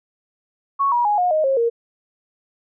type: tone with pitch steps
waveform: sine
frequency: 1108.7 / 959.6 / 830.6 / 718.9 / 622.2 / 538.6 / 466.2 Hz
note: C#6 / A#5 / G#5 / F5 / D#5 / C#5 / A#4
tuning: 0 / +50 / 0 / +50 / 0 / -50 / 0 cents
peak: -15 dBFS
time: 0.79-1.7 s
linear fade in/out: 20 ms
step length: 130 ms
effects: none